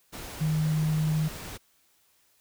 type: tone in noise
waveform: sine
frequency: 155.56 Hz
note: D#3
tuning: in tune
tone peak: -23 dBFS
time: 0.4-1.29 s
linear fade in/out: 20 ms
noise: pink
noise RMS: -40 dBFS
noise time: 0.12-1.58 s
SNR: +14 dB
effects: white hiss -66 dBFS RMS until 2.4 s